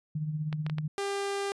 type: tone with tremolo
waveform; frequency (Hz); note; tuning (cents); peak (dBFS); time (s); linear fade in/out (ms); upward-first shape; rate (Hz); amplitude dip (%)
sine; 153.1; D#3; -28; -27; 0.15-0.88; 5; triangle; 16; 60
type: clicks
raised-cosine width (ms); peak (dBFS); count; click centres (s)
0.3; -22; 4; 0.528 / 0.665 / 0.698 / 0.784
type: tone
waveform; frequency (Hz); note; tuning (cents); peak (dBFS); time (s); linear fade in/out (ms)
sawtooth; 398.5; G4; +28; -26; 0.98-1.52; 0
effects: resampled to 24000 Hz